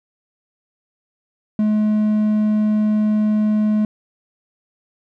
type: tone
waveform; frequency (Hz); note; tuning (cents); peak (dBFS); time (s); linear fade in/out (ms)
triangle; 212.9; G#3; +43; -12; 1.59-3.85; 2
effects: none